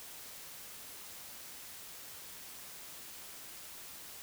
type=silence; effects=white hiss -49 dBFS RMS until 4.22 s